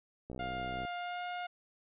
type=click train; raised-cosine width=2 ms; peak=-30 dBFS; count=36; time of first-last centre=0.3-0.85 s; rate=63.6 Hz
type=tone with pitch glide; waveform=sawtooth; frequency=705 to 712.4 Hz; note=F5 to F5; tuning=+16 to +34 cents; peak=-33 dBFS; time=0.39-1.47 s; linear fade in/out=10 ms; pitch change=+18 cents; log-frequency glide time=0.96-1.23 s
effects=resampled to 8000 Hz